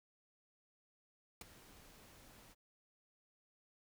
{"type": "noise with ADSR envelope", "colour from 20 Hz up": "pink", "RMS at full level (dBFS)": -44, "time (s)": [1.41, 2.55], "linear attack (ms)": 3, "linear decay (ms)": 14, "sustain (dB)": -17, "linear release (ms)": 32, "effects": []}